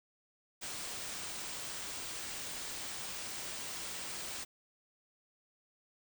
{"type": "band-stop noise", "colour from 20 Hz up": "white", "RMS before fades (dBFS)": -42, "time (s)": [0.61, 4.45], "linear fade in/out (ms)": 20, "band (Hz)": [9800, 16000], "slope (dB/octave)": 96, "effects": []}